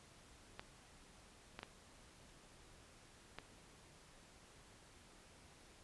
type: clicks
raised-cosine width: 0.3 ms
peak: -30 dBFS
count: 4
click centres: 0.595 / 1.591 / 1.631 / 3.386 s
effects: pink hiss -63 dBFS RMS until 5.83 s + resampled to 24000 Hz